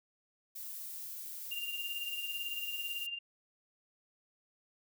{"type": "noise", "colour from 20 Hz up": "violet", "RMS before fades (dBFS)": -44, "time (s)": [0.55, 3.07], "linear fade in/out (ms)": 10}
{"type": "tone with tremolo", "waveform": "sine", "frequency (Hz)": 2794, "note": "F7", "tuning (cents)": 0, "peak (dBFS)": -34, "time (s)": [1.51, 3.19], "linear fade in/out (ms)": 10, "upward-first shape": "triangle", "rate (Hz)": 18, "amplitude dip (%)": 70}
{"effects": []}